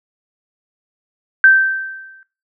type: tone with exponential decay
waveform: sine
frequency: 1557 Hz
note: G6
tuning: 12 cents flat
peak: -3 dBFS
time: 1.44-2.23 s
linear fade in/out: 1 ms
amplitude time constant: 170 ms
effects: noise-tail reverb RT60 0.3 s tail -19 dB re dry